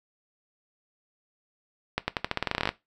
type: accelerating click train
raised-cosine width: 0.3 ms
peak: -9 dBFS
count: 16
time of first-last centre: 1.98-2.691 s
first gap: 100 ms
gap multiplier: 0.88
effects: noise-tail reverb RT60 0.2 s tail -17 dB re dry